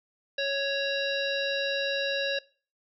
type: harmonic tone with a mistuned harmonic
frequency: 554.4 Hz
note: C#5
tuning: in tune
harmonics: 1 / 3 / 5 / 7 / 9 / 10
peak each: -30 / -32 / -34 / -33 / -42 / -45 dBFS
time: 0.38-2.39 s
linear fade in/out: 5 ms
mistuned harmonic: 9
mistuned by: -46 cents
effects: noise-tail reverb RT60 0.4 s tail -21 dB re dry